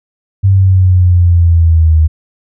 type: exponential sweep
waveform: sine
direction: down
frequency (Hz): 98 to 77.78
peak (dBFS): -4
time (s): 0.43-2.08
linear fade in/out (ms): 20
effects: none